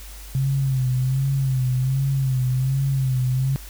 sine tone with vibrato, 132 Hz, C3, 16 cents sharp, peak -18 dBFS, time 0.35-3.56 s, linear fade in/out 0 ms, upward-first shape sine, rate 1.3 Hz, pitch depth 66 cents each way, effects added 50 Hz sine -37 dBFS peak until 3.69 s + white hiss -43 dBFS RMS until 3.69 s

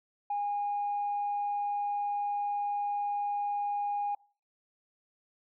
sine tone, 818 Hz, G#5, 26 cents flat, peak -28 dBFS, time 0.3-4.15 s, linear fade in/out 5 ms, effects noise-tail reverb RT60 0.4 s tail -24 dB re dry + tanh soft clip ceiling -25 dBFS

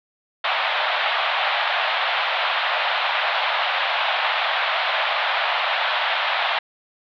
pink band-pass noise, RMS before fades -22 dBFS, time 0.44-6.59 s, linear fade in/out 5 ms, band 630 to 3800 Hz, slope 48 dB/octave, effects none

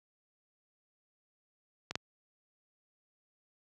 clicks, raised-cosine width 0.2 ms, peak -19 / -14 dBFS, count 2, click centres 1.91 / 1.955 s, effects high-pass 80 Hz 12 dB/octave

